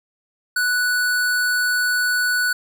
square tone, 1480 Hz, F#6, in tune, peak -18 dBFS, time 0.56-2.53 s, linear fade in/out 5 ms, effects none

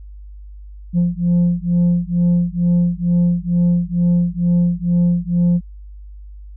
sine beating tone pair, 173.5 / 175.7 Hz, F3 / F3, -11 / +11 cents, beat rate 2.2 Hz, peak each -14 dBFS, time 0.93-5.61 s, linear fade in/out 50 ms, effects tanh soft clip ceiling -10 dBFS + added 50 Hz sine -33 dBFS peak until 6.56 s

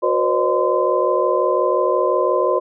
sine tone cluster, 366.5 / 488.3 / 534 / 607 / 1028 Hz, F#4 / B4 / C5 / D#5 / C6, -16 / -20 / +35 / -43 / -31 cents, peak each -21 dBFS, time 0.02-2.6 s, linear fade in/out 20 ms, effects none

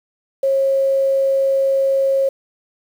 sine tone, 542 Hz, C#5, 39 cents flat, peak -13 dBFS, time 0.43-2.29 s, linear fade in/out 5 ms, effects 7-bit

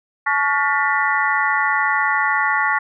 sine tone cluster, 862 / 1120 / 1423 / 1793 / 1967 Hz, A5 / C#6 / F6 / A6 / B6, -36 / +18 / +32 / +32 / -7 cents, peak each -22 dBFS, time 0.26-2.79 s, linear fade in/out 10 ms, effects none

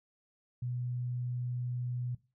sine tone, 123.3 Hz, B2, 2 cents flat, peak -33 dBFS, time 0.62-2.15 s, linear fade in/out 5 ms, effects noise-tail reverb RT60 0.3 s tail -18 dB re dry

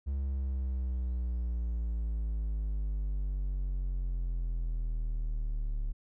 triangle exponential sweep, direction down, 69.3 to 35.94 Hz, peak -28 dBFS, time 0.06-5.93 s, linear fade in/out 20 ms, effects none

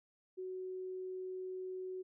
sine tone, 371.8 Hz, F#4, 8 cents sharp, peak -40 dBFS, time 0.37-2.03 s, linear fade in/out 20 ms, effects none

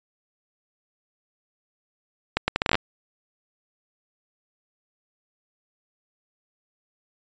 accelerating click train, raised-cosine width 0.3 ms, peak -4 dBFS, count 10, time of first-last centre 2.37-2.753 s, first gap 110 ms, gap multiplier 0.73, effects resampled to 16000 Hz

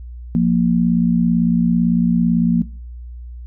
sine tone pair together, 174.98 / 232.9 Hz, F3 / A#3, +4 / -1 cents, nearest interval perfect fourth, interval 495 cents, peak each -15 dBFS, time 0.35-2.62 s, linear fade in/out 0 ms, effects noise-tail reverb RT60 0.4 s tail -19 dB re dry + added 60 Hz sine -30 dBFS peak until 3.46 s

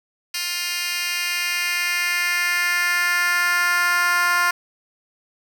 10% pulse tone with high-pass filter sweep, 351.6 Hz, F4, 12 cents sharp, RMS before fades -21 dBFS, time 0.34-4.51 s, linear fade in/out 5 ms, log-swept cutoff 3300 to 1200 Hz, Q 2, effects none

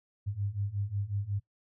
sine beating tone pair, 98 / 103.5 Hz, G2 / G#2, 0 / -5 cents, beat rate 5.5 Hz, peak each -35 / -33 dBFS, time 0.26-1.4 s, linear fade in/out 20 ms, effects noise-tail reverb RT60 0.1 s tail -19 dB re dry

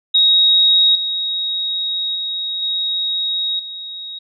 sine tone with level steps, 3781 Hz, A#7, 24 cents sharp, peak -9 / -18 / -20 / -17 / -27 dBFS, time 0.14-4.19 s, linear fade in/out 10 ms, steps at 0.95 / 2.15 / 2.62 / 3.59 s, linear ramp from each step 5 ms, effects none

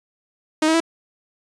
sawtooth tone with pitch steps, 311.1 / 320.4 / 330 Hz, D#4 / E4 / E4, 0 / -49 / +2 cents, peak -11 dBFS, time 0.62-0.803 s, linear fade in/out 5 ms, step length 61 ms, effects resampled to 22050 Hz

